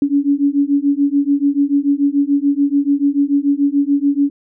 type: beating tone pair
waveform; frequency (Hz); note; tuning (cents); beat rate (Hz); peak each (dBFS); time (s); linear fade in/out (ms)
sine; 279.9 / 286.8; C#4 / D4; +17 / -41; 6.9; -15; 0.02-4.3; 2
effects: none